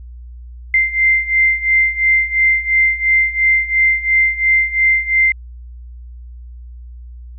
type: beating tone pair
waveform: sine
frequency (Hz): 2085 / 2087.9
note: C7 / C7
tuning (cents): -7 / -4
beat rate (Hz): 2.9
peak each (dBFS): -16 / -13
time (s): 0.74-5.32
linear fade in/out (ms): 2
effects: added 60 Hz sine -31 dBFS peak until 7.38 s